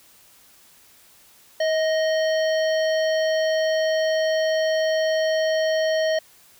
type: harmonic tone with a mistuned harmonic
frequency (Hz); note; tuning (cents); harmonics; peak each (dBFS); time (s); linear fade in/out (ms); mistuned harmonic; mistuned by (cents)
622.3; D#5; 0; 1 / 3 / 5 / 7 / 9; -19 / -29 / -33 / -36 / -38; 1.6-6.19; 5; 1; +33
effects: white hiss -53 dBFS RMS until 6.59 s